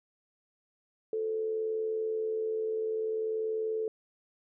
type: tone with amplitude modulation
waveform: sine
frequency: 438.8 Hz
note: A4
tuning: 5 cents flat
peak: -27 dBFS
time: 1.13-3.88 s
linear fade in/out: 2 ms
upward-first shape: sine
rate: 80.5 Hz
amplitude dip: 45%
effects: none